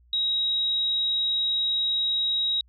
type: tone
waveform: sine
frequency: 3815 Hz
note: A#7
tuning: 39 cents sharp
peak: -22 dBFS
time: 0.13-2.61 s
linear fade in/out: 2 ms
effects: added 60 Hz sine -55 dBFS peak until 2.68 s